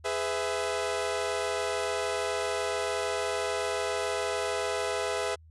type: chord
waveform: sawtooth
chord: E major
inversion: first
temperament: equal with one note detuned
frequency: 415.3 / 502.2 / 659.3 Hz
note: G#4 / B4 / E5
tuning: 0 / +29 / 0 cents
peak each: -29 dBFS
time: 0.04-5.36 s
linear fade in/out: 20 ms
effects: added 80 Hz sine -51 dBFS peak until 5.5 s + resampled to 24000 Hz